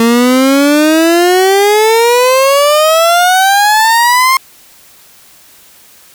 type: exponential sweep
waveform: 30% pulse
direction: up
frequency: 227.1 to 1070 Hz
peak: -3 dBFS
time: 0-4.37 s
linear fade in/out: 2 ms
effects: white hiss -41 dBFS RMS until 6.14 s